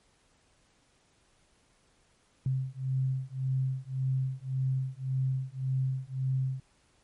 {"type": "beating tone pair", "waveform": "sine", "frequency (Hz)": [130.81, 132.61], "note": ["C3", "C3"], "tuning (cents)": [0, 24], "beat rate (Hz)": 1.8, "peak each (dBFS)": -31, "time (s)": [2.46, 6.6], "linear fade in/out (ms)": 2, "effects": ["pink hiss -67 dBFS RMS until 7.03 s", "MP3 48 kbps"]}